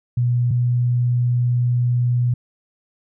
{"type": "tone pair in turn", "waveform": "sine", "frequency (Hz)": [121.8, 122.27], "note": ["B2", "B2"], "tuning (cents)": [-24, -17], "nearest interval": "unison", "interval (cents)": 7, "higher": "second", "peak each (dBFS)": -15, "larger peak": "neither", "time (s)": [[0.17, 0.51], [0.51, 2.34]], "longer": "second", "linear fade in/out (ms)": 5, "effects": []}